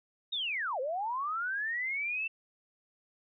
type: linear two-way sweep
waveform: sine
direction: down then up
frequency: 3782 to 492.4 to 2687 Hz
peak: -31 dBFS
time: 0.32-2.28 s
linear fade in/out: 10 ms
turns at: 0.8 s
effects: none